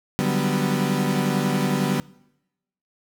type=chord; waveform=35% pulse; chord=G major seventh; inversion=second; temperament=equal; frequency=146.83 / 185 / 196 / 246.9 Hz; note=D3 / F#3 / G3 / B3; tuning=0 / 0 / 0 / 0 cents; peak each=-24 dBFS; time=0.19-2 s; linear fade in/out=0 ms; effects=noise-tail reverb RT60 0.9 s tail -23 dB re dry